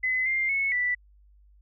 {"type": "tone with pitch steps", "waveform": "sine", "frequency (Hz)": [2027, 2101, 2198, 1972], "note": ["B6", "C7", "C#7", "B6"], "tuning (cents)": [45, 7, -15, -3], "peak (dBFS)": -23, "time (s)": [0.03, 0.95], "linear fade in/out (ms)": 10, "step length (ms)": 230, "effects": ["added 50 Hz sine -54 dBFS peak until 1.61 s"]}